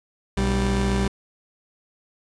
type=tone pair together; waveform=30% pulse; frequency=60.83 / 196 Hz; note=B1 / G3; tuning=-26 / 0 cents; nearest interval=octave + minor sixth; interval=2026 cents; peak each=-20 dBFS; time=0.37-1.08 s; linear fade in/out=5 ms; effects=resampled to 22050 Hz